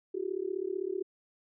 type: tone with amplitude modulation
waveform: sine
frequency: 378 Hz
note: F#4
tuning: 37 cents sharp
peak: -27 dBFS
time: 0.14-1.03 s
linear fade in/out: 10 ms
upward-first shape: sine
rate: 35.7 Hz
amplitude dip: 100%
effects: none